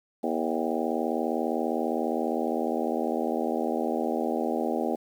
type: harmonic tone with a mistuned harmonic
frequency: 79.9 Hz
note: D#2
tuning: 47 cents sharp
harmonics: 3 / 4 / 5 / 6 / 7 / 8 / 9 / 10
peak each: -31 / -32 / -33 / -34 / -34 / -35 / -36 / -36 dBFS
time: 0.23-4.96 s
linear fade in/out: 10 ms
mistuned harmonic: 9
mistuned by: +59 cents
effects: 9-bit